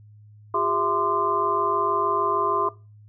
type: tone cluster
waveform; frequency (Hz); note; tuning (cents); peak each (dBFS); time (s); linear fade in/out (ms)
sine; 359.3 / 405.8 / 663 / 1036 / 1197; F4 / G#4 / E5 / C6 / D6; +49 / -40 / +10 / -17 / +33; -31 / -28 / -30 / -23 / -27; 0.54-2.69; 5
effects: noise-tail reverb RT60 0.3 s tail -20 dB re dry + added 105 Hz sine -46 dBFS peak until 3.08 s